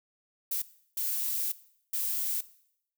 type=noise bursts at uneven times; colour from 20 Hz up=violet; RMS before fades=-31 dBFS; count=3; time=0.51-0.62 / 0.97-1.52 / 1.93-2.41 s; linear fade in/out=5 ms; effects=noise-tail reverb RT60 0.7 s tail -18 dB re dry